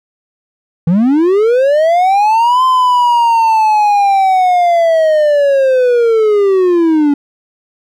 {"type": "linear two-way sweep", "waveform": "triangle", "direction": "up then down", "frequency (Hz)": [156.7, 1037, 281.8], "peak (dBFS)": -5, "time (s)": [0.87, 7.14], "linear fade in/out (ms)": 5, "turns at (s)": 2.64, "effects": []}